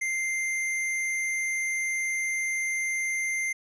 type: tone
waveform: square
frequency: 2093 Hz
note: C7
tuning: in tune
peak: -27 dBFS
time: 0.01-3.53 s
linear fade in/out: 10 ms
effects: resampled to 24000 Hz